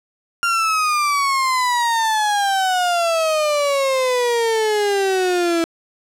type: exponential sweep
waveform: 35% pulse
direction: down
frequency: 1396.9 to 329.6 Hz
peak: -14 dBFS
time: 0.43-5.64 s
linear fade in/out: 0 ms
effects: low-pass 10000 Hz 12 dB/octave + 7-bit